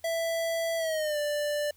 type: tone with pitch glide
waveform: square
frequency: 662 to 589.8 Hz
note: E5 to D5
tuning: +7 to +7 cents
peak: -28 dBFS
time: 0.04-1.71 s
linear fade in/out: 5 ms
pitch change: -200 cents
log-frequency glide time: 0.77-1.18 s
effects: added 81 Hz sine -63 dBFS peak until 1.76 s + white hiss -63 dBFS RMS until 1.76 s